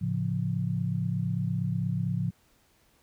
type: chord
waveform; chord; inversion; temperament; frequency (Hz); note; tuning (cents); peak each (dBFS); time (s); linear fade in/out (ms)
sine; A augmented; none; equal; 110 / 138.59 / 174.61; A2 / C#3 / E#3; 0 / 0 / 0; -31 / -31 / -30; 0.01-2.31; 10
effects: pink hiss -65 dBFS RMS until 3.02 s